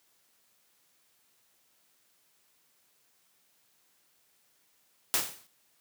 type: noise with exponential decay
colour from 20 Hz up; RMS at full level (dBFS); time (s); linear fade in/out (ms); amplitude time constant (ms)
white; -24; 5.14-5.47; 0; 70
effects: white hiss -69 dBFS RMS until 5.8 s + high-pass 100 Hz 12 dB/octave